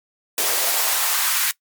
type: noise with high-pass filter sweep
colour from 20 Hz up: white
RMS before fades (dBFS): -20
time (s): 0.38-1.51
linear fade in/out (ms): 0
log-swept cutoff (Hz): 390 to 1500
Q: 1.7
effects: noise-tail reverb RT60 0.1 s tail -21 dB re dry + MP3 96 kbps